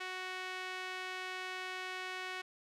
sawtooth tone with band-pass filter, 370.5 Hz, F#4, 2 cents sharp, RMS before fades -42 dBFS, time 0-2.42 s, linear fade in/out 10 ms, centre 2200 Hz, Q 1.2, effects none

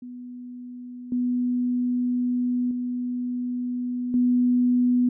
sine tone with level steps, 246.9 Hz, B3, in tune, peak -35 / -21 / -25 / -17 dBFS, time 0.02-5.09 s, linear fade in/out 5 ms, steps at 1.12 / 2.71 / 4.14 s, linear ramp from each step 2 ms, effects none

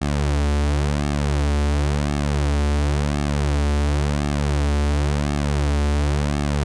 sawtooth tone with flanger, 72.6 Hz, D2, 19 cents flat, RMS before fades -20 dBFS, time 0.01-6.64 s, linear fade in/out 10 ms, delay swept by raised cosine 2 to 6.3 ms, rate 0.94 Hz, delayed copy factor -0.75, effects resampled to 22050 Hz

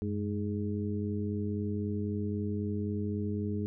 harmonic tone with a mistuned harmonic, 103.83 Hz, G#2, in tune, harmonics 1 / 2 / 3 / 4, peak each -34 / -34 / -39 / -39 dBFS, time 0.02-3.66 s, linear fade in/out 0 ms, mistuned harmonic 1, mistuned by -120 cents, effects none

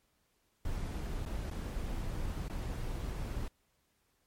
brown noise with dropouts, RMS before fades -37 dBFS, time 0.65-3.48 s, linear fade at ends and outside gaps 2 ms, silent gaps 1.253-1.26 / 1.501-1.51 / 2.482-2.497 s, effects pink hiss -75 dBFS RMS until 4.26 s + MP3 64 kbps

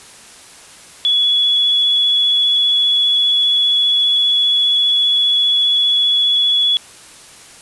sine tone with vibrato, 3392 Hz, G#7, 36 cents sharp, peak -11 dBFS, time 1.05-6.77 s, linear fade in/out 0 ms, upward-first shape sine, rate 15 Hz, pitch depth 11 cents each way, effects white hiss -40 dBFS RMS until 7.61 s + resampled to 24000 Hz

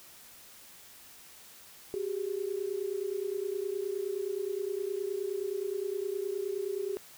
sine tone pair together, 378.7 / 408.3 Hz, F#4 / G#4, +40 / -29 cents, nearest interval minor second, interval 131 cents, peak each -34 / -34 dBFS, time 1.94-6.97 s, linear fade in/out 0 ms, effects white hiss -53 dBFS RMS until 7.17 s

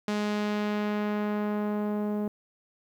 sawtooth tone with low-pass filter sweep, 208.8 Hz, G#3, 10 cents sharp, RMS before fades -29 dBFS, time 0.08-2.28 s, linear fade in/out 2 ms, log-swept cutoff 6300 to 640 Hz, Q 0.74, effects 10-bit

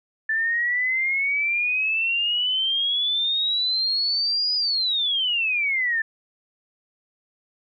sine exponential two-way sweep, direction up then down, 1755 to 4978 to 1755 Hz, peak -20 dBFS, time 0.29-6.02 s, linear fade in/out 5 ms, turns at 4.55 s, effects none

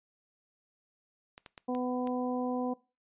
clicks, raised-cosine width 0.2 ms, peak -28 dBFS, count 5, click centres 1.379 / 1.462 / 1.578 / 1.75 / 2.073 s
harmonic tone, 250 Hz, B3, 21 cents sharp, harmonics 1 / 2 / 3 / 4, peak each -32 / -35 / -38 / -43 dBFS, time 1.68-2.74 s, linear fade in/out 10 ms
effects noise-tail reverb RT60 0.3 s tail -21 dB re dry + resampled to 8000 Hz

